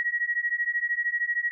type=beating tone pair; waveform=sine; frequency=1900 / 1913 Hz; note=A#6 / A#6; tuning=+33 / +44 cents; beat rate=13 Hz; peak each=-28 / -27 dBFS; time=0-1.51 s; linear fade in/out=0 ms; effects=none